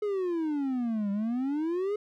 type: exponential two-way sweep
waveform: triangle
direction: down then up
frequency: 426.2 to 197 to 426.2 Hz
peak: -25 dBFS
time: 0.02-1.96 s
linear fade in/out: 5 ms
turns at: 1.11 s
effects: none